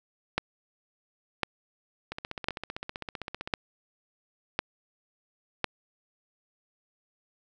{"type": "two click trains", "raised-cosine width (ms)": 0.3, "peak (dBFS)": [-9, -19], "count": [6, 22], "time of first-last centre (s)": [[0.38, 5.643], [2.12, 3.475]], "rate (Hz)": [0.95, 15.5], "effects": []}